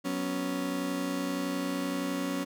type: chord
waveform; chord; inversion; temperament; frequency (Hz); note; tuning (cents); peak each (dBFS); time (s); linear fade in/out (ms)
35% pulse; F# suspended fourth; none; just; 185 / 246.7 / 277.5; F#3 / B3 / C#4; 0 / -2 / +2; -35 / -36 / -30; 0.04-2.45; 20
effects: none